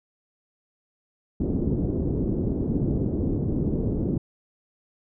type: low-pass noise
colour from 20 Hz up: white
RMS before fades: -25 dBFS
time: 1.4-4.18 s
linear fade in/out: 5 ms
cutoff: 340 Hz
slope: 24 dB/octave
effects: none